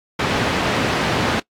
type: band-pass noise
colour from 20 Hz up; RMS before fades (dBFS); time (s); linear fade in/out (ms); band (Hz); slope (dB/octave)
pink; -20; 0.19-1.4; 5; 120 to 3300; 12
effects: noise-tail reverb RT60 0.1 s tail -22 dB re dry + AAC 64 kbps